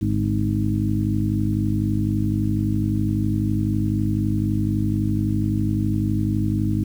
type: harmonic tone with a mistuned harmonic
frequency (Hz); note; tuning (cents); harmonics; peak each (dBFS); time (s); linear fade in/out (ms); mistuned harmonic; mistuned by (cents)
51.91; G#1; 0; 1 / 2 / 3 / 4 / 5 / 6; -30 / -22 / -30 / -25 / -28 / -26; 0.01-6.84; 10; 3; -88
effects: 8-bit